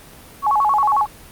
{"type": "tone with vibrato", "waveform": "sine", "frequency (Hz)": 968, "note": "B5", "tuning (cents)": -35, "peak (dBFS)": -13, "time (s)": [0.42, 1.07], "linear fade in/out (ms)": 50, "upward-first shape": "square", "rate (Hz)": 11, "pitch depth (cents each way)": 240, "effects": ["pink hiss -42 dBFS RMS until 1.31 s", "Opus 32 kbps"]}